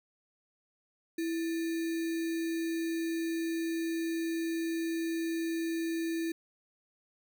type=tone with sample-and-hold; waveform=sine; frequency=329.6 Hz; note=E4; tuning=in tune; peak=-30 dBFS; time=1.18-6.32 s; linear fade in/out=5 ms; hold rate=2100 Hz; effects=none